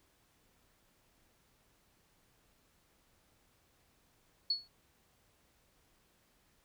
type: tone with exponential decay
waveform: sine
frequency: 4385 Hz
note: C#8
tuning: 20 cents flat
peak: -26 dBFS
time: 4.5-4.68 s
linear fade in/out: 5 ms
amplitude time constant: 38 ms
effects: pink hiss -71 dBFS RMS until 6.64 s